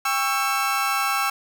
30% pulse chord, C# diminished, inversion second, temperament just, 798.3 / 1108.7 / 1330.5 Hz, G5 / C#6 / E6, +31 / 0 / +16 cents, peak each -24 / -24 / -21 dBFS, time 0.05-1.3 s, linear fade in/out 5 ms, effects none

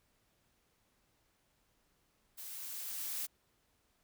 blue noise with level ramp, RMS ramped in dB -47 to -38 dBFS, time 2.37-3.27 s, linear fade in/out 20 ms, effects pink hiss -75 dBFS RMS until 4.03 s

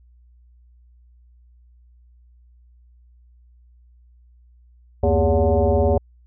sine tone with frequency modulation, 249 Hz, B3, 14 cents sharp, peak -14 dBFS, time 5.03-5.98 s, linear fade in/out 5 ms, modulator 160 Hz, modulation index 2.7, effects added 60 Hz sine -49 dBFS peak until 6.26 s

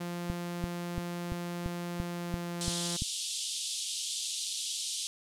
sawtooth tone with pitch glide, 174 to 172.7 Hz, F3 to F3, -6 to -19 cents, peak -31 dBFS, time 0-2.97 s, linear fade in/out 10 ms, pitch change -13 cents, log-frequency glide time 2-2.65 s
click train, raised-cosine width 5 ms, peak -21 dBFS, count 9, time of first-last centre 0.3-3.021 s, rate 2.94 Hz
pink band-pass noise, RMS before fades -36 dBFS, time 2.61-5.07 s, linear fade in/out 0 ms, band 3100 to 10000 Hz, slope 48 dB/octave
effects none

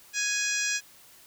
harmonic tone, 830.6 Hz, G#5, in tune, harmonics 2 / 3 / 4 / 5 / 6 / 7 / 8 / 9, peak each -31 / -32 / -38 / -39 / -37 / -32 / -37 / -35 dBFS, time 0.13-0.81 s, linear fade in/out 50 ms, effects white hiss -54 dBFS RMS until 1.26 s

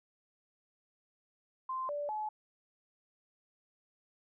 sine tone with pitch steps, 1042 / 583 / 855 Hz, C6 / D5 / A5, -7 / -13 / -50 cents, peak -34 dBFS, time 1.69-2.29 s, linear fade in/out 5 ms, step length 200 ms, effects none

